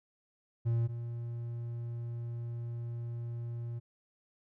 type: tone pair in turn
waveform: triangle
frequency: 116.54 / 117.96 Hz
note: A#2 / A#2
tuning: 0 / +21 cents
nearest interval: unison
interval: 21 cents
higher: second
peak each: -25 / -34 dBFS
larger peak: first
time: 0.65-0.88 / 0.88-3.8 s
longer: second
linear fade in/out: 20 ms
effects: none